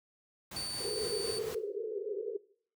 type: noise with tremolo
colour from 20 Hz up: pink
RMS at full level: -43 dBFS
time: 0.51-1.55 s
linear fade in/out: 5 ms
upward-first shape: triangle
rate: 4.2 Hz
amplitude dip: 45%
type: tone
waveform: 35% pulse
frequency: 4551 Hz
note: C#8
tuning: 45 cents sharp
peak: -35 dBFS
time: 0.56-1.39 s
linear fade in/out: 5 ms
type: band-pass noise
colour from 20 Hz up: pink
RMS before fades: -37 dBFS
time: 0.8-2.37 s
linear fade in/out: 10 ms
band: 390 to 470 Hz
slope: 96 dB/octave
effects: noise-tail reverb RT60 0.5 s tail -18 dB re dry + high-pass 80 Hz 12 dB/octave